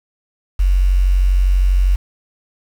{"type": "tone with quantisation", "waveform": "sine", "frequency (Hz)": 46.25, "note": "F#1", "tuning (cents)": 0, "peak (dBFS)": -10, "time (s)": [0.59, 1.96], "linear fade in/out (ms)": 10, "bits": 6, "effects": []}